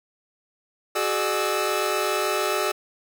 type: tone cluster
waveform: sawtooth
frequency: 373.8 / 420.9 / 602 / 1311 Hz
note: F#4 / G#4 / D5 / E6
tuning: +18 / +23 / +43 / -10 cents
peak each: -24 dBFS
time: 0.95-2.72 s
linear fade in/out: 10 ms
effects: none